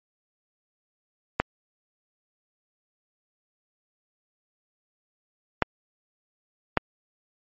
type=clicks; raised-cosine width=0.5 ms; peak=-4 dBFS; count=3; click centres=1.4 / 5.623 / 6.773 s; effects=MP3 32 kbps